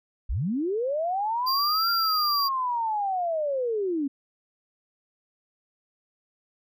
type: linear two-way sweep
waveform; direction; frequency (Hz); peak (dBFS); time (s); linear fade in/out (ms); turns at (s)
sine; up then down; 35.52 to 1389 to 265.9; -24; 0.29-4.08; 10; 1.9
type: tone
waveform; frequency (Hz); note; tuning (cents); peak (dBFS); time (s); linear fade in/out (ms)
square; 4760; D8; +22; -25; 1.46-2.49; 20
effects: none